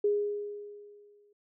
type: tone with exponential decay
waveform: sine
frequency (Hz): 412.2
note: G#4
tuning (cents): -13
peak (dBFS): -22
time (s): 0.04-1.33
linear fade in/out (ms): 5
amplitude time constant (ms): 280
effects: none